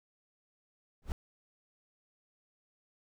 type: noise with exponential growth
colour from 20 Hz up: brown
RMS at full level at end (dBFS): -29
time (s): 1.02-1.12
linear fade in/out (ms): 1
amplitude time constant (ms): 21
effects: none